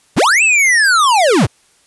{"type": "linear two-way sweep", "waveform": "square", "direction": "up then down", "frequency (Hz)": [50.2, 2700, 67.4], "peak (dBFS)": -9, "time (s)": [0.16, 1.47], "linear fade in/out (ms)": 20, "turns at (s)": 0.43, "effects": ["white hiss -53 dBFS RMS until 1.86 s", "resampled to 24000 Hz"]}